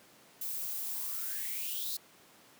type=noise with high-pass filter sweep; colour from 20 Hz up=violet; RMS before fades=-37 dBFS; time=0.41-1.97 s; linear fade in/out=5 ms; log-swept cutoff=390 to 4300 Hz; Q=7.4; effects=pink hiss -59 dBFS RMS until 2.59 s + high-pass 200 Hz 12 dB/octave